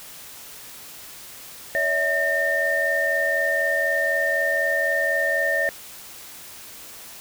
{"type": "tone cluster", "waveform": "sine", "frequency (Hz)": [567, 651, 1816], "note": ["C#5", "E5", "A#6"], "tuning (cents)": [39, -22, -46], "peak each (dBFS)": [-26, -26, -21], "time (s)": [1.75, 5.69], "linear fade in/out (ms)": 0, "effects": ["white hiss -41 dBFS RMS until 7.2 s"]}